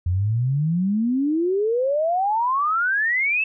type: exponential sweep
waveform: sine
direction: up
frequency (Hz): 85 to 2672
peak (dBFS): -18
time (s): 0.06-3.44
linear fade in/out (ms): 5
effects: none